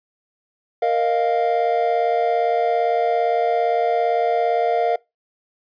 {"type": "chord", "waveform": "triangle", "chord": "Bb suspended fourth", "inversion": "none", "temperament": "just", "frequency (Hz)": [466.2, 621.6, 699.2], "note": ["Bb4", "Eb5", "F5"], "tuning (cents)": [0, -2, 2], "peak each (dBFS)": [-19, -22, -17], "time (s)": [0.82, 4.96], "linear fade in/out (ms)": 5, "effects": ["noise-tail reverb RT60 0.2 s tail -22 dB re dry", "resampled to 11025 Hz"]}